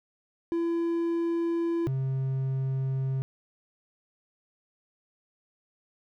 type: tone pair in turn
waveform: triangle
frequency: 336.8 / 133.16 Hz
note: E4 / C3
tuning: +37 / +31 cents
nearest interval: octave + major third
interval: 1606 cents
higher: first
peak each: -23 / -24 dBFS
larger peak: first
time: 0.52-1.87 / 1.87-3.22 s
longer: neither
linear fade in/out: 0 ms
effects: none